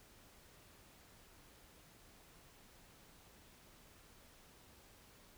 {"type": "silence", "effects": ["pink hiss -63 dBFS RMS until 5.37 s"]}